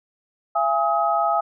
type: tone cluster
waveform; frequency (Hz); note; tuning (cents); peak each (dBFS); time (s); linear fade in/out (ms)
sine; 677 / 822 / 1268; E5 / G#5 / D#6; +46 / -18 / +32; -22; 0.55-1.41; 10
effects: none